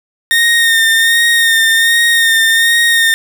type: tone with vibrato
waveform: 30% pulse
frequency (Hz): 1836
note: A#6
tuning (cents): -27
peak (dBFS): -5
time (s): 0.31-3.14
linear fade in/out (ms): 0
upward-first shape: sine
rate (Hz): 1.3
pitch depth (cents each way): 29
effects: none